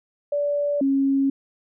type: tone pair in turn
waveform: sine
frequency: 579 / 273.3 Hz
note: D5 / C#4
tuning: -25 / -24 cents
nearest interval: octave + minor second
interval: 1299 cents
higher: first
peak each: -20 / -17 dBFS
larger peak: second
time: 0.32-0.81 / 0.81-1.3 s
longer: neither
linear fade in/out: 5 ms
effects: none